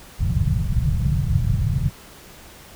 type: low-pass noise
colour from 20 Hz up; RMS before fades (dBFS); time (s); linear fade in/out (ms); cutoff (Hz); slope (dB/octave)
white; -20; 0.19-1.9; 20; 160; 48
effects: pink hiss -44 dBFS RMS until 2.75 s